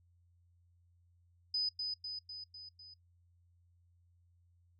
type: tone with echo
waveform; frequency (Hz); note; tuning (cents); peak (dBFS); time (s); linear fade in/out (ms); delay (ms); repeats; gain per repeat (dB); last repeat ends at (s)
sine; 5000; D#8; +8; -31; 1.54-1.69; 5; 250; 5; -4; 2.94
effects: noise-tail reverb RT60 0.1 s tail -19 dB re dry + added 87 Hz sine -66 dBFS peak until 4.79 s